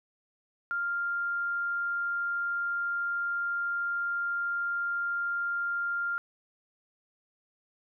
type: tone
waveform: sine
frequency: 1396.9 Hz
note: F6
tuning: in tune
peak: -28 dBFS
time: 0.71-6.18 s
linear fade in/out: 0 ms
effects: none